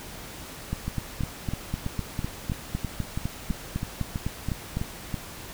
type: two click trains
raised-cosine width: 5 ms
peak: -16 / -15 dBFS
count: 14 / 17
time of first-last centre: 0.88-5.142 / 0.73-4.77 s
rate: 3.05 / 3.96 Hz
effects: pink hiss -41 dBFS RMS until 5.53 s